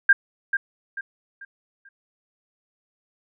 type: tone with echo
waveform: sine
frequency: 1600 Hz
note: G6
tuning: 35 cents sharp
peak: -10 dBFS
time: 0.09-0.13 s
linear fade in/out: 5 ms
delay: 440 ms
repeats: 4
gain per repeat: -9 dB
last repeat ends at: 1.89 s
effects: none